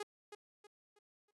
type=tone with echo; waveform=sawtooth; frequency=415 Hz; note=G#4; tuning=1 cent flat; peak=-35 dBFS; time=0-0.03 s; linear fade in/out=5 ms; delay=320 ms; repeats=4; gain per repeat=-9 dB; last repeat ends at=1.31 s; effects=AAC 32 kbps